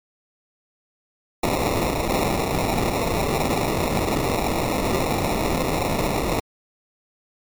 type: noise with sample-and-hold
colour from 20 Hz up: blue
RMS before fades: -22 dBFS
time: 1.43-6.4 s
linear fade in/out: 5 ms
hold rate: 1575 Hz
effects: MP3 96 kbps